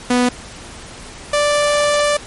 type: tone pair in turn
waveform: sawtooth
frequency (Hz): 246.9 / 587.2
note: B3 / D5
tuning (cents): 0 / 0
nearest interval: octave + minor third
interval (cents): 1500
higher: second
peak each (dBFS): -8 / -9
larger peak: first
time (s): 0.1-0.29 / 1.33-2.17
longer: second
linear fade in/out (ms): 5
effects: pink hiss -35 dBFS RMS until 2.26 s + MP3 48 kbps